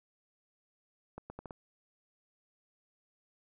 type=accelerating click train; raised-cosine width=1 ms; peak=-29 dBFS; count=5; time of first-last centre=1.18-1.508 s; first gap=120 ms; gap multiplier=0.75; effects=none